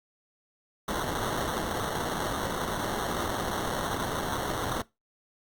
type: noise with sample-and-hold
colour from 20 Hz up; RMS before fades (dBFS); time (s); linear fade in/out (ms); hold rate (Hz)
white; -31; 0.88-4.82; 2; 2450
effects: noise-tail reverb RT60 0.2 s tail -20 dB re dry + Opus 48 kbps